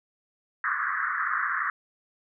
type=band-pass noise; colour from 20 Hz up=pink; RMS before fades=-28 dBFS; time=0.64-1.7 s; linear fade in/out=2 ms; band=1100 to 1900 Hz; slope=96 dB/octave; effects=none